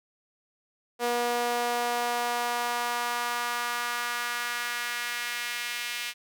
sawtooth tone with high-pass filter sweep, 240.3 Hz, B3, 47 cents flat, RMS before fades -30 dBFS, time 0.99-6.14 s, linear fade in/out 50 ms, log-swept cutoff 530 to 2400 Hz, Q 1.7, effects none

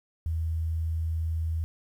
sine tone, 81.1 Hz, E2, 28 cents flat, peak -26 dBFS, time 0.26-1.64 s, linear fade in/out 0 ms, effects 10-bit

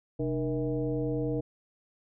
sine tone with frequency modulation, 301.5 Hz, D4, 46 cents sharp, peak -27 dBFS, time 0.19-1.41 s, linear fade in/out 10 ms, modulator 171 Hz, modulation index 1.4, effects none

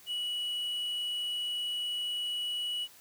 triangle tone, 2933 Hz, F#7, 16 cents flat, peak -30 dBFS, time 0.06-2.88 s, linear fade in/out 50 ms, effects white hiss -56 dBFS RMS until 3 s

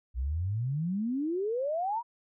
sine exponential sweep, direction up, 58.27 to 980 Hz, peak -28 dBFS, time 0.14-2.03 s, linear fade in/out 50 ms, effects none

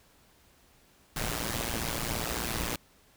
pink noise with amplitude modulation, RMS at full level -29 dBFS, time 1.16-2.76 s, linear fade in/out 5 ms, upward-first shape sine, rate 116 Hz, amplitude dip 85%, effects pink hiss -62 dBFS RMS until 3.16 s

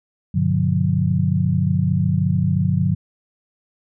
sine chord, G major seventh, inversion none, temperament equal with one note detuned, 98 / 123.47 / 146.83 / 180.46 Hz, G2 / B2 / D3 / F#3, 0 / 0 / 0 / -43 cents, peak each -21 / -25 / -20 / -20 dBFS, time 0.34-2.95 s, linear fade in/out 10 ms, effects none

